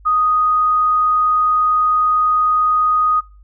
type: tone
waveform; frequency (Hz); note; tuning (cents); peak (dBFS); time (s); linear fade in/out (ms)
sine; 1244.5; D#6; 0; -12; 0.05-3.21; 20
effects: noise-tail reverb RT60 0.3 s tail -22 dB re dry + added 50 Hz sine -41 dBFS peak until 3.43 s